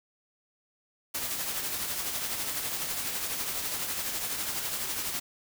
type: noise with tremolo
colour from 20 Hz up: white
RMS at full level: -31 dBFS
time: 1.14-5.2 s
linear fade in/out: 10 ms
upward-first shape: triangle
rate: 12 Hz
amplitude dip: 45%
effects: none